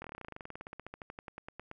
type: slowing click train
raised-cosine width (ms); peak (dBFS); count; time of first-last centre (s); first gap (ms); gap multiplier
0.5; -28; 30; 0.02-1.714; 23; 1.06
effects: none